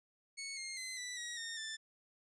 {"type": "tone with pitch steps", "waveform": "15% pulse", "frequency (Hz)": [2207, 2127, 2050, 1975.3, 1903.6, 1834.5, 1768], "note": ["C#7", "C7", "C7", "B6", "A#6", "A#6", "A6"], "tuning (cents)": [-8, 28, -36, 0, 36, -28, 8], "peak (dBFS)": -35, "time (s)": [0.37, 1.77], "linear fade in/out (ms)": 20, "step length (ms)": 200, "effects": ["resampled to 22050 Hz"]}